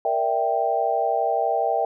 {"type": "chord", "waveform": "sine", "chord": "E half-diminished seventh", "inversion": "second", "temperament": "equal", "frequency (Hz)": [466.2, 587.3, 659.3, 784], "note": ["Bb4", "D5", "E5", "G5"], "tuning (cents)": [0, 0, 0, 0], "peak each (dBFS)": [-27, -28, -24, -23], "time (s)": [0.05, 1.85], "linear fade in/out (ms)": 2, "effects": []}